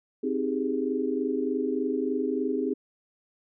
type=chord; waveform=sine; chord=Ab major seventh; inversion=first; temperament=equal with one note detuned; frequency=261.6 / 312.4 / 392 / 415.3 Hz; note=C4 / Eb4 / G4 / Ab4; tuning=0 / +7 / 0 / 0 cents; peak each=-29 / -32 / -32 / -30 dBFS; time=0.23-2.74 s; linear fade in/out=10 ms; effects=none